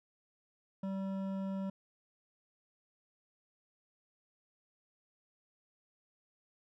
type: tone with hard clipping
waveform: sine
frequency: 193.2 Hz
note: G3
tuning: 25 cents flat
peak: -37 dBFS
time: 0.83-1.7 s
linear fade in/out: 5 ms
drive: 11 dB
effects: none